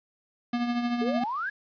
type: tone with tremolo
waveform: square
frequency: 240 Hz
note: B3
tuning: 49 cents flat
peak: -24 dBFS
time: 0.53-1.24 s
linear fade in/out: 5 ms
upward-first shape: triangle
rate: 13 Hz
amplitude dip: 55%
type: exponential sweep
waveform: sine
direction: up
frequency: 414.2 to 1718 Hz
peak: -28 dBFS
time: 1.01-1.5 s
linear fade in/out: 10 ms
effects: resampled to 11025 Hz + 9-bit